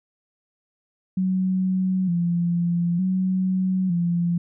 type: tone with vibrato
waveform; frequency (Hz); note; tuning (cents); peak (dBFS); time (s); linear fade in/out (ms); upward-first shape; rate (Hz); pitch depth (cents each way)
sine; 179.4; F3; +47; -19; 1.17-4.38; 5; square; 0.55; 69
effects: none